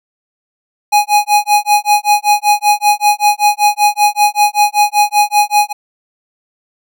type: tone with tremolo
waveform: square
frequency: 830.6 Hz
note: G#5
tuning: in tune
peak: -6 dBFS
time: 0.92-5.73 s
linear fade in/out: 10 ms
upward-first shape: sine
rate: 5.2 Hz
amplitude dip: 100%
effects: none